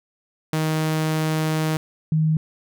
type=tone pair in turn; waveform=sawtooth / sine; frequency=157 / 157 Hz; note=D#3 / D#3; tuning=+16 / +16 cents; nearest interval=unison; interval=0 cents; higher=neither; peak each=-16 dBFS; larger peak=neither; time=0.53-1.77 / 2.12-2.37 s; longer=first; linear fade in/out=2 ms; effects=none